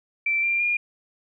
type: tone with pitch steps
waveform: sine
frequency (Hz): 2338 / 2377 / 2418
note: D7 / D7 / D7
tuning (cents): -8 / +20 / +50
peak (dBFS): -20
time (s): 0.26-0.77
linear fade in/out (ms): 5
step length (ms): 170
effects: none